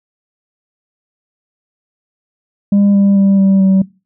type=tone with pitch steps; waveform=sine; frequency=201.4 / 198.86 / 196.35 / 193.87 / 191.42 Hz; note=G3 / G3 / G3 / G3 / G3; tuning=+47 / +25 / +3 / -19 / -41 cents; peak=-4 dBFS; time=2.72-3.82 s; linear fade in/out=5 ms; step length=220 ms; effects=noise-tail reverb RT60 0.3 s tail -23 dB re dry + tanh soft clip ceiling -6 dBFS